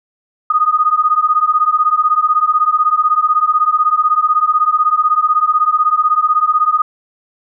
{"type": "beating tone pair", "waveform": "sine", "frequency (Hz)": [1231, 1247], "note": ["D#6", "D#6"], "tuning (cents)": [-19, 3], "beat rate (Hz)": 16, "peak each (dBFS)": -13, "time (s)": [0.5, 6.82], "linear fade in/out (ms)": 5, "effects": []}